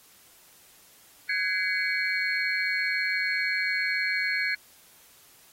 sine tone cluster, 1514 / 1661 / 2060 / 2251 / 4278 Hz, F#6 / G#6 / C7 / C#7 / C8, +39 / 0 / -28 / +26 / +38 cents, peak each -36 / -29 / -31 / -29 / -35 dBFS, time 1.29-4.55 s, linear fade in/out 5 ms, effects white hiss -56 dBFS RMS until 5.52 s + AAC 48 kbps

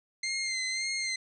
20% pulse tone with vibrato, 2093 Hz, C7, in tune, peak -25 dBFS, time 0.23-1.16 s, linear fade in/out 5 ms, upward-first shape sine, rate 1.8 Hz, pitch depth 39 cents each way, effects resampled to 24000 Hz

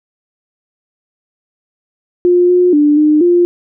sine tone with pitch steps, 354.8 / 358.8 / 295.1 / 302.9 / 350.4 Hz, F4 / F4 / D4 / D#4 / F4, +27 / +47 / +8 / -46 / +6 cents, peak -6 dBFS, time 2.25-3.45 s, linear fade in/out 0 ms, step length 240 ms, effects none

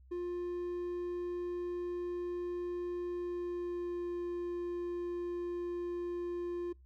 triangle tone with pitch glide, 352.4 to 349.8 Hz, F4 to F4, +16 to +3 cents, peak -33 dBFS, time 0.11-6.73 s, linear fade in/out 10 ms, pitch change -13 cents, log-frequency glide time 3.1-4.14 s, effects noise-tail reverb RT60 0.2 s tail -24 dB re dry + added 64 Hz sine -56 dBFS peak until 6.85 s

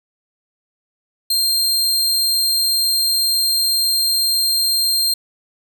sawtooth tone, 4186 Hz, C8, in tune, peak -12 dBFS, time 1.3-5.14 s, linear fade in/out 5 ms, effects none

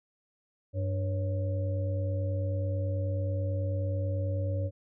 harmonic tone with a mistuned harmonic, 96.7 Hz, G2, 23 cents flat, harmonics 1 / 3 / 5 / 6, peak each -28 / -42 / -46 / -37 dBFS, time 0.73-4.71 s, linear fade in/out 50 ms, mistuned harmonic 6, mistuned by -84 cents, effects none

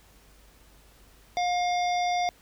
harmonic tone with a mistuned harmonic, 712 Hz, F5, 33 cents sharp, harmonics 1 / 3 / 5 / 7 / 8, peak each -24 / -34 / -38 / -41 / -42 dBFS, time 1.37-2.29 s, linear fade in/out 0 ms, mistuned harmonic 7, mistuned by -46 cents, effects added 50 Hz sine -57 dBFS peak until 2.41 s + pink hiss -58 dBFS RMS until 2.41 s

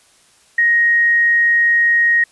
sine tone, 1875 Hz, A#6, 10 cents sharp, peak -10 dBFS, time 0.58-2.24 s, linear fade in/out 5 ms, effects white hiss -52 dBFS RMS until 2.31 s + resampled to 24000 Hz

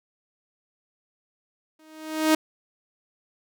sawtooth tone with exponential growth, 313.2 Hz, D#4, 11 cents sharp, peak -11 dBFS, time 1.79-2.35 s, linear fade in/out 5 ms, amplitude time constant 120 ms, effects none

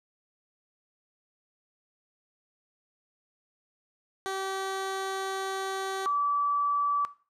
15% pulse / sine tone pair in turn, 385 / 1153.7 Hz, G4 / D6, -31 / -31 cents, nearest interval octave + perfect fifth, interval 1900 cents, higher second, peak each -24 dBFS, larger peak neither, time 4.26-6.06 / 6.06-7.05 s, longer first, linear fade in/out 0 ms, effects noise-tail reverb RT60 0.4 s tail -17 dB re dry + low-pass 10000 Hz 12 dB/octave

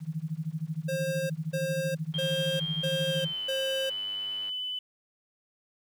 sine tone with tremolo, 158.5 Hz, D#3, 32 cents sharp, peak -27 dBFS, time 0-3.33 s, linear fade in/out 50 ms, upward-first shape sine, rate 13 Hz, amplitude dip 95%
square tone bursts, 533 Hz, C5, 32 cents sharp, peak -30 dBFS, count 5, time 0.88-3.9 s, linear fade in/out 10 ms, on 420 ms, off 230 ms
sine tone with pitch glide, 3200 to 3003 Hz, G7 to F#7, +35 to +25 cents, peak -31 dBFS, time 2.14-4.79 s, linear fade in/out 5 ms, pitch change -110 cents, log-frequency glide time 3.08-3.46 s
click train, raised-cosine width 0.3 ms, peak -34 dBFS, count 241, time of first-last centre 2.14-4.493 s, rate 102 Hz
effects 10-bit

